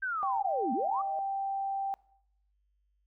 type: linear two-way sweep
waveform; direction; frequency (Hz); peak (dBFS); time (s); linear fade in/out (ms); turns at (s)
sine; down then up; 1588 to 212.7 to 1218; -30; 0.02-1.02; 10; 0.73
type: tone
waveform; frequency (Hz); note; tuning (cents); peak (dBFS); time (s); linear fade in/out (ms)
sine; 784; G5; 0; -30; 0.23-1.94; 0
type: tone with exponential growth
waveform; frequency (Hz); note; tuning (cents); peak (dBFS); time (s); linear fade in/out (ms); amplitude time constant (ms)
sine; 629; D#5; +19; -35; 0.79-1.19; 1; 85
effects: noise-tail reverb RT60 0.7 s tail -22 dB re dry + added 50 Hz sine -70 dBFS peak until 3.06 s